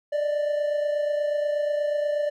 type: tone pair together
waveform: triangle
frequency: 588 / 616.3 Hz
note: D5 / D#5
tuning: +2 / -17 cents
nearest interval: minor second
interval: 81 cents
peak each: -21 / -30 dBFS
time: 0.12-2.3 s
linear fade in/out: 10 ms
effects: none